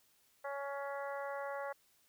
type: harmonic tone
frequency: 279.8 Hz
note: C#4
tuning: 16 cents sharp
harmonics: 2 / 3 / 4 / 5 / 6 / 7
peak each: -41 / -45 / -47 / -49 / -51 / -52 dBFS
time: 0.44-1.73 s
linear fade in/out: 10 ms
effects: white hiss -71 dBFS RMS until 2.08 s